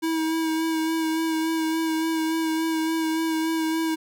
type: tone with vibrato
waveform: square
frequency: 321.9 Hz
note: E4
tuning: 41 cents flat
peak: -23 dBFS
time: 0.02-3.96 s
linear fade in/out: 20 ms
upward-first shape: sine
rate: 3.5 Hz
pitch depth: 21 cents each way
effects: none